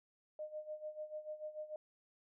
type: tone with tremolo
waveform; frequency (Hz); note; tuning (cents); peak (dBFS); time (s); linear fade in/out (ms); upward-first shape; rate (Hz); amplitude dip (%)
sine; 612; D#5; -29; -40; 0.39-1.76; 2; sine; 6.8; 80
effects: none